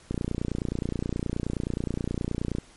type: click train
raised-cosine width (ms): 3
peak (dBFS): -15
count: 74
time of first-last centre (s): 0.11-2.585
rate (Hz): 29.5
effects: pink hiss -54 dBFS RMS until 2.76 s + MP3 48 kbps